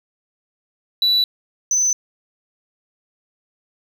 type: tone pair in turn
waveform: sine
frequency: 3951 / 6081 Hz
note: B7 / F#8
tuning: 0 / +46 cents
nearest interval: perfect fifth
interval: 746 cents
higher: second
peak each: -11 / -13 dBFS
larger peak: first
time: 1.02-1.24 / 1.71-1.93 s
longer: neither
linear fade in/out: 2 ms
effects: tanh soft clip ceiling -12 dBFS + 8-bit